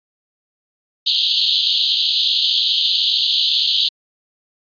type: band-pass noise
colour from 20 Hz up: white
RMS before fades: -17 dBFS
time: 1.06-3.89 s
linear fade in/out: 10 ms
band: 3000 to 4500 Hz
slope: 96 dB/octave
effects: resampled to 11025 Hz